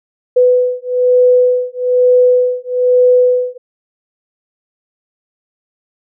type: beating tone pair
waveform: sine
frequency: 497.9 / 499 Hz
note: B4 / B4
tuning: +14 / +18 cents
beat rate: 1.1 Hz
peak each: -11 dBFS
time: 0.36-3.58 s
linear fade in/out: 10 ms
effects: none

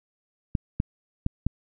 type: clicks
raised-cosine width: 5 ms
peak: -11 dBFS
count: 4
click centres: 0.552 / 0.801 / 1.264 / 1.466 s
effects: none

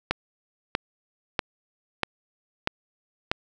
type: click train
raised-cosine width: 0.3 ms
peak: -6 dBFS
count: 6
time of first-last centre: 0.11-3.315 s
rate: 1.56 Hz
effects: none

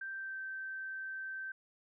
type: tone with pitch glide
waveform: sine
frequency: 1568 to 1552.7 Hz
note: G6 to G6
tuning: 0 to -17 cents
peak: -39 dBFS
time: 0.01-1.52 s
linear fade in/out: 5 ms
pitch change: -17 cents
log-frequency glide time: 0.16-0.38 s
effects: none

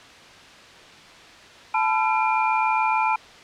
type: tone cluster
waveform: sine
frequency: 874 / 1001 / 1355 / 2395 Hz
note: A5 / B5 / E6 / D7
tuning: -12 / +23 / +47 / +33 cents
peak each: -21 / -25 / -28 / -26 dBFS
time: 1.74-3.16 s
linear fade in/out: 5 ms
effects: white hiss -45 dBFS RMS until 3.43 s + low-pass 4000 Hz 12 dB/octave

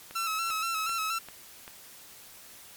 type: click train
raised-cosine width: 0.3 ms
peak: -27 dBFS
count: 5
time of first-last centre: 0.11-1.679 s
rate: 2.55 Hz
type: tone with vibrato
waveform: sawtooth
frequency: 1318.5 Hz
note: E6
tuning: in tune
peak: -25 dBFS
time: 0.15-1.19 s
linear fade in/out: 10 ms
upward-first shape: square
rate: 4.2 Hz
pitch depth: 40 cents each way
effects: white hiss -50 dBFS RMS until 2.76 s + MP3 96 kbps

